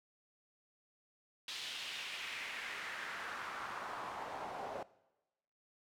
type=noise with band-pass filter sweep; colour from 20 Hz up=pink; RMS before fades=-44 dBFS; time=1.48-4.83 s; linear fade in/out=2 ms; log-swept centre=3700 to 670 Hz; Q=2.1; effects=noise-tail reverb RT60 1.0 s tail -20 dB re dry